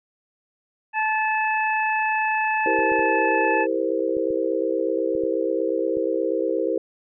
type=harmonic tone; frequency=869 Hz; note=A5; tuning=22 cents flat; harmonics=1 / 2 / 3; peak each=-22 / -25 / -27 dBFS; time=0.93-3.67 s; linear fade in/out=50 ms
type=chord; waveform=sine; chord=C dominant seventh; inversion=first; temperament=equal with one note detuned; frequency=329.6 / 397.9 / 466.2 / 523.3 Hz; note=E4 / G4 / Bb4 / C5; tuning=0 / +26 / 0 / 0 cents; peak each=-26 dBFS; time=2.66-6.78 s; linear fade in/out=2 ms
type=clicks; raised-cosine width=3 ms; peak=-28 dBFS; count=8; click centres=2.79 / 2.918 / 2.993 / 4.169 / 4.306 / 5.152 / 5.237 / 5.971 s
effects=none